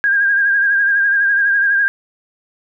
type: tone with vibrato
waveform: sine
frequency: 1614 Hz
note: G#6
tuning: 50 cents flat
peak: -11 dBFS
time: 0.04-1.88 s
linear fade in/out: 0 ms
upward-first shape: sine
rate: 12 Hz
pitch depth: 44 cents each way
effects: none